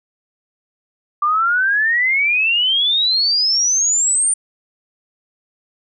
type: exponential sweep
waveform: sine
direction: up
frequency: 1172 to 9150 Hz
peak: -13 dBFS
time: 1.22-4.34 s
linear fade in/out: 5 ms
effects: none